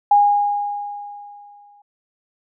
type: tone with exponential decay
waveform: sine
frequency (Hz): 819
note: G#5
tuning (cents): -24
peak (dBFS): -8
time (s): 0.11-1.82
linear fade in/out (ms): 5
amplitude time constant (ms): 370
effects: none